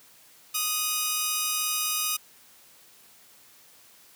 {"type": "tone pair together", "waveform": "5% pulse", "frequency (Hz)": [1244.5, 2918], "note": ["D#6", "F#7"], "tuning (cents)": [0, -25], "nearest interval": "octave + minor third", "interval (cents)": 1475, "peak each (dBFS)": [-15, -22], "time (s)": [0.54, 2.17], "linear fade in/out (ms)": 10, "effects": ["white hiss -55 dBFS RMS until 4.15 s", "high-pass 80 Hz 12 dB/octave"]}